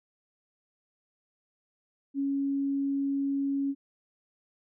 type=tone; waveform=sine; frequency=277.2 Hz; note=C#4; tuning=in tune; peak=-26 dBFS; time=2.14-3.75 s; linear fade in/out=50 ms; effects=none